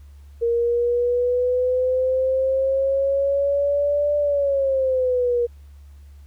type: exponential two-way sweep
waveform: sine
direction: up then down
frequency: 466.2 to 587.3 to 473.9 Hz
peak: -17 dBFS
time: 0.41-5.47 s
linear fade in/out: 20 ms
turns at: 4.17 s
effects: added 71 Hz sine -41 dBFS peak until 6.26 s + pink hiss -62 dBFS RMS until 6.26 s